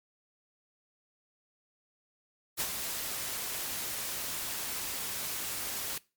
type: noise with ADSR envelope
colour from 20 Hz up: white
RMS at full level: -30 dBFS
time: 2.57-5.98 s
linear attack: 34 ms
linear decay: 60 ms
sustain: -6 dB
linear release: 3 ms
effects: noise-tail reverb RT60 0.3 s tail -22 dB re dry + MP3 96 kbps